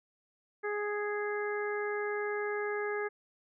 harmonic tone, 415.3 Hz, G#4, in tune, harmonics 1 / 2 / 3 / 4 / 5, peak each -33 / -42 / -42 / -39 / -43 dBFS, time 0.63-3.09 s, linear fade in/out 20 ms, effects none

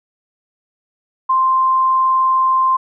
sine tone, 1046.5 Hz, C6, in tune, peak -11 dBFS, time 1.29-2.77 s, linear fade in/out 10 ms, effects none

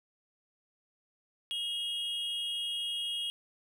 triangle tone pair together, 2868 / 3276 Hz, F7 / G#7, +45 / -24 cents, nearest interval major second, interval 231 cents, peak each -35 / -33 dBFS, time 1.51-3.3 s, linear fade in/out 0 ms, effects none

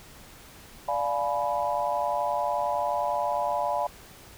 sine chord, D diminished seventh, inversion none, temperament equal with one note detuned, 587.3 / 698.5 / 846.6 / 987.8 Hz, D5 / F5 / Ab5 / Cb6, 0 / 0 / +33 / 0 cents, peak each -30 dBFS, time 0.88-3.87 s, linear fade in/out 5 ms, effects pink hiss -49 dBFS RMS until 4.37 s

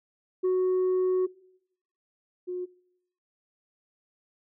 sine tone pair in turn, 369.6 / 361.2 Hz, F#4 / F#4, -2 / -42 cents, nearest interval unison, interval 40 cents, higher first, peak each -19 / -30 dBFS, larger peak first, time 0.43-1.27 / 2.47-2.66 s, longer first, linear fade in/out 20 ms, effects noise-tail reverb RT60 0.8 s tail -23 dB re dry + tanh soft clip ceiling -21 dBFS

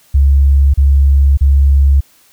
sine tone bursts, 69.3 Hz, C#2, in tune, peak -5 dBFS, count 3, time 0.14-2.008 s, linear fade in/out 10 ms, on 600 ms, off 34 ms, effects white hiss -49 dBFS RMS until 2.32 s

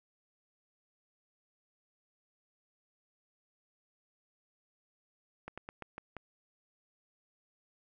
slowing click train, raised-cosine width 0.5 ms, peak -27 dBFS, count 6, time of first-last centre 5.48-6.167 s, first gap 96 ms, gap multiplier 1.18, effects none

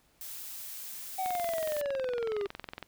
blue noise, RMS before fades -42 dBFS, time 0.21-1.81 s, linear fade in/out 0 ms
triangle linear sweep, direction down, 764 to 392 Hz, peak -28 dBFS, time 1.18-2.47 s, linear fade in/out 10 ms
click train, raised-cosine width 0.3 ms, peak -23 dBFS, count 35, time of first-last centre 1.26-2.827 s, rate 21.7 Hz
effects pink hiss -67 dBFS RMS until 2.87 s

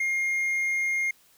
triangle tone, 2129 Hz, C7, 30 cents sharp, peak -22 dBFS, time 0-1.11 s, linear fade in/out 5 ms, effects white hiss -60 dBFS RMS until 1.37 s

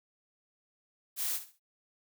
blue noise with echo, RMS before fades -33 dBFS, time 1.16-1.4 s, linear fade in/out 50 ms, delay 66 ms, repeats 3, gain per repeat -12 dB, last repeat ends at 1.598 s, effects none

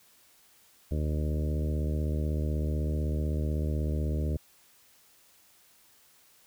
harmonic tone with a mistuned harmonic, 76 Hz, D#2, 40 cents flat, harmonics 1 / 2 / 3 / 4 / 5 / 6 / 7 / 8, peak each -28 / -34 / -38 / -40 / -42 / -44 / -45 / -46 dBFS, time 0.91-4.37 s, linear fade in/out 5 ms, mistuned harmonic 1, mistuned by -17 cents, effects white hiss -61 dBFS RMS until 6.46 s

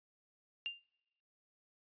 sine tone with exponential decay, 2794 Hz, F7, in tune, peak -33 dBFS, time 0.66-0.84 s, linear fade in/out 0 ms, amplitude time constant 37 ms, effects noise-tail reverb RT60 1.0 s tail -26 dB re dry + resampled to 11025 Hz

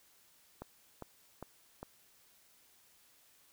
click train, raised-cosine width 1 ms, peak -29 dBFS, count 4, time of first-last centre 0.62-1.83 s, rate 2.48 Hz, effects white hiss -66 dBFS RMS until 3.52 s

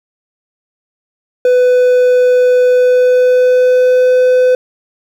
triangle tone with pitch glide, 499.2 to 505.3 Hz, B4 to B4, +19 to +40 cents, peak -4 dBFS, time 1.45-4.55 s, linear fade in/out 2 ms, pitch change +21 cents, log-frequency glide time 2.64-4.12 s, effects 7-bit

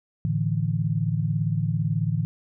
sine chord, A suspended fourth, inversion none, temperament equal, 110 / 146.83 / 164.81 Hz, A2 / D3 / E3, 0 / 0 / 0 cents, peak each -26 dBFS, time 0.25-2.25 s, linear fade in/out 0 ms, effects none

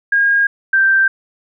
sine tone pair in turn, 1626 / 1568.5 Hz, G#6 / G6, -37 / +1 cents, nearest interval minor second, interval 62 cents, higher first, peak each -10 / -9 dBFS, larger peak second, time 0.12-0.47 / 0.73-1.08 s, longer neither, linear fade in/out 5 ms, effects none

